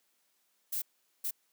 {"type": "noise bursts at uneven times", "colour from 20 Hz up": "violet", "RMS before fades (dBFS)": -34, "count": 2, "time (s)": [[0.72, 0.82], [1.24, 1.31]], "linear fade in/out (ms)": 10, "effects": ["white hiss -74 dBFS RMS until 1.52 s", "high-pass 200 Hz 12 dB/octave"]}